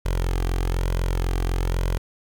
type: tone with flanger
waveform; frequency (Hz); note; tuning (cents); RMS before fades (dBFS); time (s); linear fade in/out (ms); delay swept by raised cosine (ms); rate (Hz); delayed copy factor
sawtooth; 44; F1; +14; -23; 0.05-1.98; 10; 2 to 2.56; 1.1; +0.55
effects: 9-bit

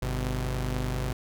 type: tone pair together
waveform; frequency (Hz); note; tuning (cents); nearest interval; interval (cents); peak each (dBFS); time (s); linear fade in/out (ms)
sawtooth; 50.32 / 126.8; G1 / B2; +46 / +46; octave + major third; 1600; -26 / -27; 0.02-1.13; 5
effects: none

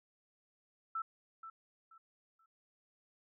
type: tone with echo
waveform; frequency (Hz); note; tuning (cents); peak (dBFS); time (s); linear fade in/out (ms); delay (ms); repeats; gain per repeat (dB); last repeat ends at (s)
sine; 1326; E6; +10; -35; 0.95-1.02; 5; 480; 3; -11; 2.46
effects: none

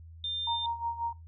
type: tone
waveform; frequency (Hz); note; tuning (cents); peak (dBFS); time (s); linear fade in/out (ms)
sine; 3600; A7; +39; -31; 0.24-0.66; 2
type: tone with tremolo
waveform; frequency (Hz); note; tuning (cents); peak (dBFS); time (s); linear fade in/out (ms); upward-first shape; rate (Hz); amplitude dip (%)
sine; 932.3; A#5; 0; -28; 0.47-1.13; 5; sine; 5.6; 75
effects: noise-tail reverb RT60 0.2 s tail -20 dB re dry + added 82 Hz sine -46 dBFS peak until 1.27 s

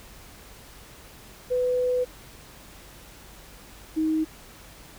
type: tone pair in turn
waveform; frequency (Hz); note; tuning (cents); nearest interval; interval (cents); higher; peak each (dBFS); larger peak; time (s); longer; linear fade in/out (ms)
sine; 499 / 315.1; B4 / D#4; +18 / +22; minor sixth; 796; first; -21; neither; 1.5-2.05 / 3.96-4.25; first; 20
effects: added 48 Hz sine -53 dBFS peak until 4.98 s + pink hiss -48 dBFS RMS until 4.98 s

